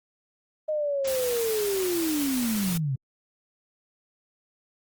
sine linear sweep, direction down, 622.3 to 125 Hz, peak -24 dBFS, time 0.68-2.96 s, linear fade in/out 10 ms
white noise, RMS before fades -33 dBFS, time 1.04-2.78 s, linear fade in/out 10 ms
effects Opus 24 kbps

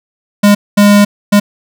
square tone bursts at uneven times, 204.6 Hz, G#3, 26 cents flat, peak -4 dBFS, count 3, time 0.43-0.55 / 0.77-1.05 / 1.32-1.4 s, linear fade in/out 10 ms, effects none

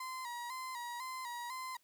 35% pulse tone with vibrato, 994 Hz, B5, 11 cents sharp, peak -39 dBFS, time 0-1.77 s, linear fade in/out 5 ms, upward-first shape square, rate 2 Hz, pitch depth 67 cents each way, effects white hiss -73 dBFS RMS until 1.83 s

